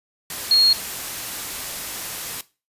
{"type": "tone in noise", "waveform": "sine", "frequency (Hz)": 4289, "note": "C8", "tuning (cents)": 42, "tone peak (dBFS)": -12, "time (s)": [0.51, 0.73], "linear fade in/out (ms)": 2, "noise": "white", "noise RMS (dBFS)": -30, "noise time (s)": [0.3, 2.41], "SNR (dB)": 15, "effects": ["noise-tail reverb RT60 0.3 s tail -18 dB re dry", "resampled to 32000 Hz"]}